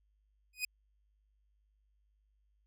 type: tone with exponential growth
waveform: sawtooth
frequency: 2494 Hz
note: D#7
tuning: 3 cents sharp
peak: -26 dBFS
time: 0.53-0.65 s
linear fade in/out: 5 ms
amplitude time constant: 24 ms
effects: added 51 Hz sine -70 dBFS peak until 2.66 s